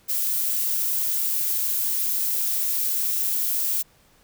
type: noise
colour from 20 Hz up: violet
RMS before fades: -24 dBFS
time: 0.08-3.83 s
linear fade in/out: 20 ms
effects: pink hiss -58 dBFS RMS until 4.23 s